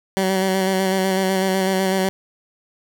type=tone with vibrato; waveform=15% pulse; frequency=190 Hz; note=F#3; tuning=46 cents sharp; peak=-11 dBFS; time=0.17-2.09 s; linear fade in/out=0 ms; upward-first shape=square; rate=8 Hz; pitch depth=21 cents each way; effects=none